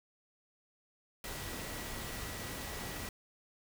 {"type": "tone in noise", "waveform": "sine", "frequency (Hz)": 1936, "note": "B6", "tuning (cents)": -35, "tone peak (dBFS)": -52, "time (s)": [1.24, 3.09], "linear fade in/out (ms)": 2, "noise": "pink", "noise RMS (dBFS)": -42, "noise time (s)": [1.24, 3.09], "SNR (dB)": -13, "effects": []}